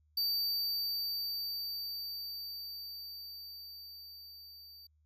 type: tone with level ramp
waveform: square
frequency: 4623 Hz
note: D8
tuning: 28 cents flat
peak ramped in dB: -30 to -52 dBFS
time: 0.17-4.87 s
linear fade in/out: 5 ms
effects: added 76 Hz sine -67 dBFS peak until 5.05 s